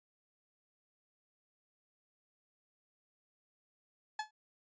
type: tone with exponential decay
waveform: 30% pulse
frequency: 858 Hz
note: A5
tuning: 44 cents flat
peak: -29 dBFS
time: 4.19-4.31 s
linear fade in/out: 5 ms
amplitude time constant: 24 ms
effects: resampled to 16000 Hz